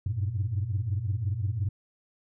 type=tone cluster; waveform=sine; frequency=93.8 / 99.5 / 116.8 Hz; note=F#2 / G2 / A#2; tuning=+24 / +26 / +4 cents; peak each=-30 dBFS; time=0.06-1.69 s; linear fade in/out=5 ms; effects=tanh soft clip ceiling -20 dBFS